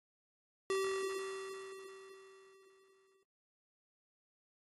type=tone with exponential decay; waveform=square; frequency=385.7 Hz; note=G4; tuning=28 cents flat; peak=-32 dBFS; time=0.7-3.23 s; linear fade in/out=1 ms; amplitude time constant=550 ms; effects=noise-tail reverb RT60 0.1 s tail -19 dB re dry + AAC 32 kbps